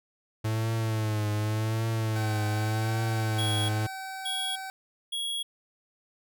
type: tone with vibrato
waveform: 45% pulse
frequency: 109 Hz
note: A2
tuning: 16 cents flat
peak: -26 dBFS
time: 0.44-3.87 s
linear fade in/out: 10 ms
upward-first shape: triangle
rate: 0.87 Hz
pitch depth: 70 cents each way
type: tone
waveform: 25% pulse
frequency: 766 Hz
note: G5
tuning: 40 cents flat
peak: -32 dBFS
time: 2.16-4.7 s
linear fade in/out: 0 ms
type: tone bursts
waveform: square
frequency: 3322 Hz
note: G#7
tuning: in tune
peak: -30 dBFS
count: 3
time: 3.38-5.43 s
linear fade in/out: 10 ms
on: 310 ms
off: 560 ms
effects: none